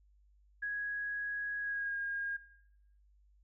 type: tone with pitch glide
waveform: sine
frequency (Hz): 1661.2 to 1624.2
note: G#6 to G#6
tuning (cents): 0 to -39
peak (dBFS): -34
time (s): 0.62-2.37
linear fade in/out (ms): 10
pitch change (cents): -39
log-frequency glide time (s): 1.6-1.97
effects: noise-tail reverb RT60 0.8 s tail -18 dB re dry + added 50 Hz sine -63 dBFS peak until 3.43 s